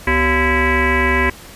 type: tone with frequency modulation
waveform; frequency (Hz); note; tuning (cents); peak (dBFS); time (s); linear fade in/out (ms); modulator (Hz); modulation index
sine; 1016; B5; +49; -12; 0.07-1.3; 5; 316; 4.1
effects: pink hiss -38 dBFS RMS until 1.55 s + resampled to 32000 Hz